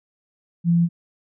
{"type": "tone", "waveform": "sine", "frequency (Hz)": 170.4, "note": "F3", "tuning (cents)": -42, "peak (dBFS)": -14, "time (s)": [0.64, 0.89], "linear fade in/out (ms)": 50, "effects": []}